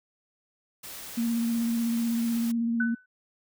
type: noise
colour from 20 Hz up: white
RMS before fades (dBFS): -41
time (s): 0.83-2.52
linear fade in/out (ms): 10
type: tone with vibrato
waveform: sine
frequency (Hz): 232.2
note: A#3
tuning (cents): -7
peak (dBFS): -24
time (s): 1.17-2.95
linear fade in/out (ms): 10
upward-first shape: sine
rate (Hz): 16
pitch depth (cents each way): 22
type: tone with exponential decay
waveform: sine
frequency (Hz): 1500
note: F#6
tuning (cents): +23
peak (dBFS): -23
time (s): 2.8-3.06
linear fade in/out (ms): 5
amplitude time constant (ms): 55
effects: none